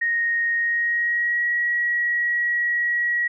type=tone with pitch glide; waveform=sine; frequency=1864.7 to 1912.7 Hz; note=A#6 to A#6; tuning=0 to +44 cents; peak=-19 dBFS; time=0.01-3.28 s; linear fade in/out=10 ms; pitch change=+44 cents; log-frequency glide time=0.56-1.47 s; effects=none